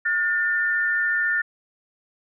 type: tone pair together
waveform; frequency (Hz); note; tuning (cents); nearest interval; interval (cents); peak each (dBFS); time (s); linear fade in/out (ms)
sine; 1437 / 1793; F6 / A6; +49 / +32; major third; 383; -24 / -21; 0.05-1.42; 10
effects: none